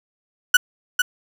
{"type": "tone with echo", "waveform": "35% pulse", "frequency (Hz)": 1480, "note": "F#6", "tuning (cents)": 0, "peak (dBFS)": -7, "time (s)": [0.54, 0.57], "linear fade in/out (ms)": 5, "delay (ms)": 450, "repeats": 1, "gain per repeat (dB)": -6, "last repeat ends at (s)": 1.02, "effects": []}